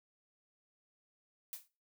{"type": "noise with exponential decay", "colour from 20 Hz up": "blue", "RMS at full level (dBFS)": -40, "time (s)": [1.53, 1.68], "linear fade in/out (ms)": 0, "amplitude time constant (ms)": 32, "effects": ["noise-tail reverb RT60 0.3 s tail -17 dB re dry"]}